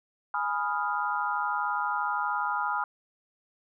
sine chord, F half-diminished seventh, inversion first, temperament equal, 830.6 / 987.8 / 1244.5 / 1396.9 Hz, Ab5 / Cb6 / Eb6 / F6, 0 / 0 / 0 / 0 cents, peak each -32 dBFS, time 0.34-2.84 s, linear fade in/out 2 ms, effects none

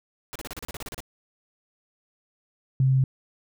pink noise bursts, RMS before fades -36 dBFS, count 12, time 0.33-1.004 s, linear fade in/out 0 ms, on 25 ms, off 34 ms
sine tone, 132.2 Hz, C3, 18 cents sharp, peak -17 dBFS, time 2.8-3.04 s, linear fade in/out 2 ms
effects none

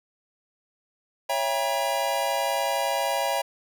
square chord, C# diminished seventh, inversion none, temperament just, 554.4 / 665.2 / 798.3 / 957.9 Hz, C#5 / E5 / G5 / Bb5, 0 / +16 / +31 / +47 cents, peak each -30 dBFS, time 1.29-3.42 s, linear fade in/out 10 ms, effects none

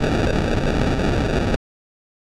pink noise with sample-and-hold, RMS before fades -19 dBFS, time 0-1.56 s, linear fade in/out 10 ms, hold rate 1050 Hz, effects low-pass 5000 Hz 12 dB/octave

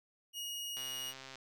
sawtooth tone, 2878 Hz, F#7, 49 cents flat, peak -36 dBFS, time 0.33-1.14 s, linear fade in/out 50 ms
click train, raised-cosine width 0.2 ms, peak -31 dBFS, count 79, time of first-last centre 0.77-1.356 s, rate 133 Hz
effects none

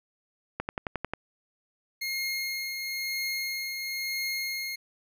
click train, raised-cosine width 0.5 ms, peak -15 dBFS, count 7, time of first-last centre 0.6-1.136 s, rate 11.2 Hz
25% pulse tone with tremolo, 2144 Hz, C7, 42 cents sharp, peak -25 dBFS, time 2.01-4.76 s, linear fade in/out 10 ms, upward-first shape triangle, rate 1 Hz, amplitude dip 40%
effects none

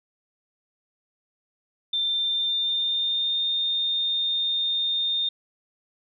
sine tone with pitch glide, 3574 to 3643 Hz, A7 to A#7, +26 to -41 cents, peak -22 dBFS, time 1.93-5.29 s, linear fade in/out 5 ms, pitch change +33 cents, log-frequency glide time 2.05-3.42 s, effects none

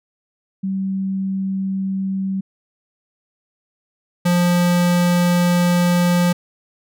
sine / square tone pair in turn, 192.3 / 175.87 Hz, G3 / F3, -33 / +12 cents, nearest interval major second, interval 155 cents, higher first, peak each -19 / -14 dBFS, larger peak second, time 0.63-2.41 / 4.25-6.33 s, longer second, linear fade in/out 10 ms, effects none

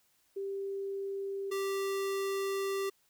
sine / square tone pair in turn, 393.4 / 391.6 Hz, G4 / G4, +6 / -2 cents, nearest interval unison, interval 8 cents, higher first, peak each -34 / -32 dBFS, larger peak second, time 0.36-1.51 / 1.51-2.9 s, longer second, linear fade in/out 10 ms, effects white hiss -71 dBFS RMS until 3.09 s

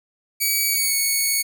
5% pulse tone with pitch glide, 2276 to 2219 Hz, C#7 to C#7, +45 to +1 cents, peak -9 dBFS, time 0.4-1.43 s, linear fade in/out 20 ms, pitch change -44 cents, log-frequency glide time 0.66-0.92 s, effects none

